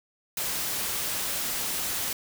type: noise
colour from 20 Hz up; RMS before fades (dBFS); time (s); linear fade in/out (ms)
white; -30; 0.37-2.13; 2
effects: none